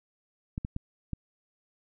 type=clicks; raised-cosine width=5 ms; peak=-20 dBFS; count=4; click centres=0.579 / 0.649 / 0.764 / 1.133 s; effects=none